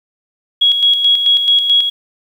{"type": "tone with tremolo", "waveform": "sine", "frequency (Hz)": 3322, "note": "G#7", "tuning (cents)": 0, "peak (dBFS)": -7, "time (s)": [0.61, 1.9], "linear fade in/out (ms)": 10, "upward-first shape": "square", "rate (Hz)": 4.6, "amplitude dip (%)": 50, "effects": ["7-bit"]}